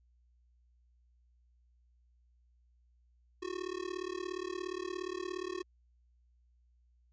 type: tone with amplitude modulation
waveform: square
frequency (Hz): 365.2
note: F#4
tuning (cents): -23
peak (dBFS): -34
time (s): 3.42-5.63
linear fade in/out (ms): 10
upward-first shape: sine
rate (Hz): 37.1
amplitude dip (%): 95
effects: added 60 Hz sine -65 dBFS peak until 7.12 s + resampled to 16000 Hz